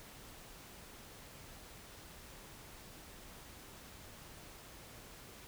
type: silence
effects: pink hiss -54 dBFS RMS until 5.47 s